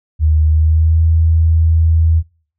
sine tone with pitch glide, 77.6 to 81.18 Hz, D#2 to E2, -4 to -26 cents, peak -8 dBFS, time 0.19-2.23 s, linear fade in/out 50 ms, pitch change +78 cents, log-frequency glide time 0.48-1.02 s, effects noise-tail reverb RT60 0.5 s tail -26 dB re dry

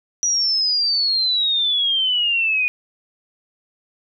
sine exponential sweep, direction down, 5860 to 2453 Hz, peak -16 dBFS, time 0.23-2.68 s, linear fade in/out 0 ms, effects none

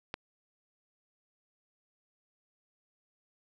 click, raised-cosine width 0.3 ms, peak -19 dBFS, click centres 0.141 s, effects none

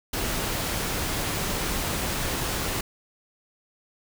pink noise, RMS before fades -28 dBFS, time 0.13-2.81 s, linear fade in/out 5 ms, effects none

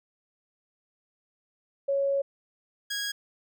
sine / 15% pulse tone pair in turn, 554.4 / 1646.5 Hz, C#5 / G#6, 0 / -15 cents, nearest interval octave + perfect fifth, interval 1885 cents, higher second, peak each -23 dBFS, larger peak neither, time 1.88-2.22 / 2.9-3.12 s, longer first, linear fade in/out 10 ms, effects none

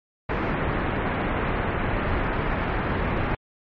pink low-pass noise, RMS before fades -25 dBFS, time 0.29-3.35 s, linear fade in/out 5 ms, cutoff 2200 Hz, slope 24 dB/octave, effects MP3 32 kbps

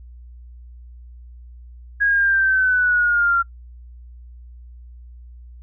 sine exponential sweep, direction down, 1652 to 1372 Hz, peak -14 dBFS, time 2-3.43 s, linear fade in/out 20 ms, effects noise-tail reverb RT60 0.1 s tail -26 dB re dry + added 60 Hz sine -38 dBFS peak until 5.62 s

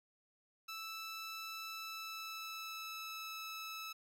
15% pulse tone with pitch glide, 1318.5 to 1305.6 Hz, E6 to E6, 0 to -17 cents, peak -37 dBFS, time 0.68-3.93 s, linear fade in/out 10 ms, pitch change -17 cents, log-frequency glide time 1.66-3.38 s, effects none

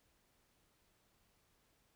silence, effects pink hiss -75 dBFS RMS until 1.95 s

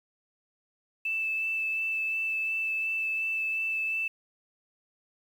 sine tone with vibrato, 2637 Hz, E7, in tune, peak -27 dBFS, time 1.05-4.08 s, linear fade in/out 5 ms, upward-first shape sine, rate 2.8 Hz, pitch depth 9 cents each way, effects 9-bit

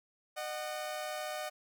sawtooth tone pair together, 610 / 743.1 Hz, D#5 / F#5, -34 / +7 cents, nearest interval minor third, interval 341 cents, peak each -35 / -37 dBFS, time 0.36-1.5 s, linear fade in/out 20 ms, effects none

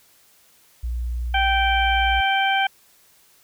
sine tone, 59.7 Hz, A#1, 42 cents sharp, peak -23 dBFS, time 0.83-2.21 s, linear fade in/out 10 ms
harmonic tone, 780 Hz, G5, 9 cents flat, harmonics 1 / 2 / 3 / 4, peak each -20 / -23 / -25 / -26 dBFS, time 1.34-2.67 s, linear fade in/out 5 ms
effects white hiss -56 dBFS RMS until 3.43 s

